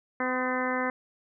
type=harmonic tone with a mistuned harmonic; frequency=254.9 Hz; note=C4; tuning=45 cents flat; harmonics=1 / 2 / 3 / 4 / 5 / 6 / 7 / 8; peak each=-32 / -32 / -36 / -34 / -36 / -36 / -35 / -37 dBFS; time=0.2-0.9 s; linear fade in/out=2 ms; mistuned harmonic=5; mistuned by=-27 cents; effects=none

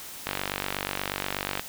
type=click train; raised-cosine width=0.3 ms; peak=-11 dBFS; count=65; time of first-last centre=0.27-1.595 s; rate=48.3 Hz; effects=white hiss -41 dBFS RMS until 1.68 s

